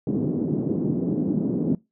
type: band-pass noise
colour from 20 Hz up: white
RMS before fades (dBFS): -24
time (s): 0.07-1.75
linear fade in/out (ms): 2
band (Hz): 150 to 320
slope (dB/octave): 24
effects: noise-tail reverb RT60 0.2 s tail -21 dB re dry